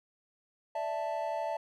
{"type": "chord", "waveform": "triangle", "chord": "D suspended second", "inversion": "none", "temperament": "equal", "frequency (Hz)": [587.3, 659.3, 880], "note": ["D5", "E5", "A5"], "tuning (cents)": [0, 0, 0], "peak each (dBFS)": [-36, -33, -34], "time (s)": [0.75, 1.57], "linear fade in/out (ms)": 5, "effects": []}